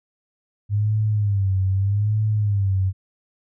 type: tone with vibrato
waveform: sine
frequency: 101.1 Hz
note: G#2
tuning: 46 cents flat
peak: -17 dBFS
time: 0.69-2.93 s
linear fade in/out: 50 ms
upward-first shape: sine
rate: 0.81 Hz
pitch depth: 110 cents each way
effects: none